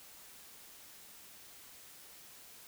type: silence
effects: white hiss -55 dBFS RMS until 2.67 s